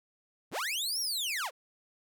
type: linear two-way sweep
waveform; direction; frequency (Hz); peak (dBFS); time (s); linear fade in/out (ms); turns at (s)
sawtooth; up then down; 40.59 to 5720 to 420.7; -28; 0.51-1.51; 50; 1
effects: none